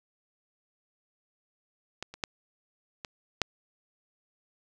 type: clicks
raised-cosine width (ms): 0.2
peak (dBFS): -18 / -26 / -12 / -20 / -7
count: 5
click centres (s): 2.026 / 2.14 / 2.238 / 3.048 / 3.417
effects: none